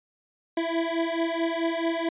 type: beating tone pair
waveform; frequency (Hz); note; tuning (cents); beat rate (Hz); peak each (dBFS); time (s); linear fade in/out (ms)
25% pulse; 329.6 / 334.2; E4 / E4; 0 / +24; 4.6; -24; 0.57-2.09; 5
effects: resampled to 8000 Hz